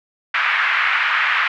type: band-pass noise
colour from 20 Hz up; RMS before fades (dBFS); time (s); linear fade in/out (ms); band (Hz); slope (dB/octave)
pink; -18; 0.34-1.48; 5; 1300 to 2400; 24
effects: none